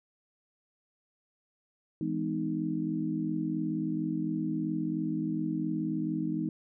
sine chord, E major seventh, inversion none, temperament equal with one note detuned, 164.81 / 207.7 / 252 / 311.1 Hz, E3 / G#3 / B3 / D#4, 0 / 0 / +35 / 0 cents, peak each -35 / -36 / -36 / -32 dBFS, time 2.01-6.49 s, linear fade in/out 2 ms, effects none

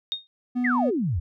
sine tone with exponential decay, 3700 Hz, A#7, 14 cents flat, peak -21 dBFS, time 0.12-0.27 s, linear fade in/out 0 ms, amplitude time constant 31 ms
triangle tone, 246.9 Hz, B3, in tune, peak -20 dBFS, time 0.55-0.91 s, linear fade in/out 20 ms
sine exponential sweep, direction down, 2161 to 72.7 Hz, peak -22 dBFS, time 0.64-1.2 s, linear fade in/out 10 ms
effects none

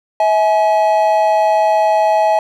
triangle tone pair together, 646 / 844.2 Hz, E5 / G#5, -35 / +28 cents, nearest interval perfect fourth, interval 463 cents, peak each -11 dBFS, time 0.2-2.39 s, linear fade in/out 2 ms, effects none

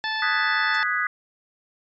harmonic tone, 875 Hz, A5, 10 cents flat, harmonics 1 / 2 / 3 / 4 / 5 / 6, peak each -30 / -27 / -38 / -33 / -35 / -38 dBFS, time 0.04-0.83 s, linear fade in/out 0 ms
sine chord, G# minor seventh, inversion second, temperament equal, 1244.5 / 1480 / 1661.2 / 1975.5 Hz, D#6 / F#6 / G#6 / B6, 0 / 0 / 0 / 0 cents, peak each -27 dBFS, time 0.22-1.07 s, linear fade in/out 2 ms
blue noise with exponential decay, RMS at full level -32 dBFS, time 0.74-0.83 s, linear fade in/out 5 ms, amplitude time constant 18 ms
effects resampled to 16000 Hz

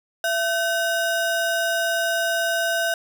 square ring-modulated tone, 1100 Hz, C#6, 14 cents flat, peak -18 dBFS, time 0.24-2.94 s, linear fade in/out 2 ms, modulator 429 Hz, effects none

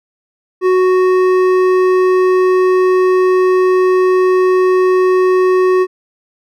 sine tone with hard clipping, 369.8 Hz, F#4, 1 cent flat, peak -10 dBFS, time 0.61-5.87 s, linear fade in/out 50 ms, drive 10 dB, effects none

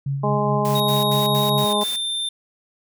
sine tone with tremolo, 138.59 Hz, C#3, in tune, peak -20 dBFS, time 0.06-1.65 s, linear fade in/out 5 ms, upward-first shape sine, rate 4.8 Hz, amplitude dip 45%
harmonic tone, 207.7 Hz, G#3, in tune, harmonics 1 / 2 / 3 / 4 / 5, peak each -25 / -25 / -25 / -25 / -25 dBFS, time 0.23-1.84 s, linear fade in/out 10 ms
white noise bursts, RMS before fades -34 dBFS, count 6, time 0.65-1.96 s, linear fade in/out 0 ms, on 150 ms, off 82 ms
square tone with pitch glide, 3760 to 3580 Hz, A#7 to A7, +14 to +29 cents, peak -23 dBFS, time 0.75-2.29 s, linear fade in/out 5 ms, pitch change -85 cents, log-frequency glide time 1.62-1.79 s
effects none

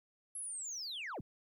sine linear sweep, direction down, 11190 to 53.2 Hz, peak -38 dBFS, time 0.35-1.21 s, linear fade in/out 5 ms, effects tanh soft clip ceiling -38 dBFS + 13-bit

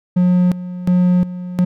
triangle tone with tremolo, 179.7 Hz, F3, 50 cents sharp, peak -8 dBFS, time 0.16-1.65 s, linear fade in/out 10 ms, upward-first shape square, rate 1.4 Hz, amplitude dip 80%, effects none

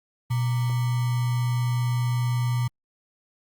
sine tone with sample-and-hold, 122.3 Hz, B2, 16 cents flat, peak -21 dBFS, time 0.3-2.68 s, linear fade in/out 10 ms, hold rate 1050 Hz, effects Opus 32 kbps

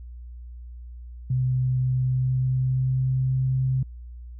sine tone with pitch glide, 128.1 to 130.72 Hz, C3 to C3, -36 to -1 cents, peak -20 dBFS, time 1.3-3.83 s, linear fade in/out 5 ms, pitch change +35 cents, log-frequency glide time 1.8-3.37 s, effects added 60 Hz sine -37 dBFS peak until 4.39 s

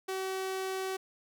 sawtooth tone, 380 Hz, F#4, 46 cents sharp, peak -29 dBFS, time 0.08-0.97 s, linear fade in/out 10 ms, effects none

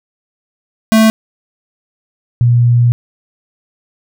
square / sine tone pair in turn, 220.6 / 120.21 Hz, A3 / B2, +5 / -46 cents, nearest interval major seventh, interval 1051 cents, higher first, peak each -6 dBFS, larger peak neither, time 0.92-1.1 / 2.41-2.92 s, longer second, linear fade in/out 0 ms, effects none

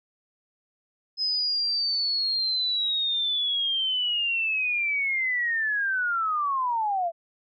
sine linear sweep, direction down, 5100 to 654 Hz, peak -23 dBFS, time 1.17-7.12 s, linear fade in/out 50 ms, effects none

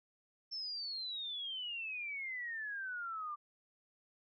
sine exponential sweep, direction down, 5400 to 1174.7 Hz, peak -39 dBFS, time 0.51-3.36 s, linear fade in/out 20 ms, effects none

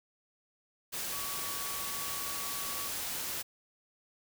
sine tone in noise, 1133 Hz, C#6, 37 cents sharp, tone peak -44 dBFS, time 1.11-2.89 s, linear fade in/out 20 ms, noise white, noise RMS -37 dBFS, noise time 0.92-3.43 s, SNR -10 dB, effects none

